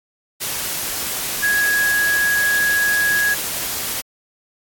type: tone in noise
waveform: sine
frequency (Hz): 1661.2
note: G#6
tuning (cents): 0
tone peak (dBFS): -15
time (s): 1.42-3.35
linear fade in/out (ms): 20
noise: white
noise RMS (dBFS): -24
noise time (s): 0.4-4.02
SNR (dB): +6
effects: AAC 64 kbps